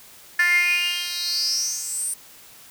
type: tone with high-pass filter sweep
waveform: 10% pulse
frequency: 351.7 Hz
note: F4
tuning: 12 cents sharp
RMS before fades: -23 dBFS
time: 0.39-2.14 s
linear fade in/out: 5 ms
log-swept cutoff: 1800 to 9400 Hz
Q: 9.6
effects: white hiss -47 dBFS RMS until 2.7 s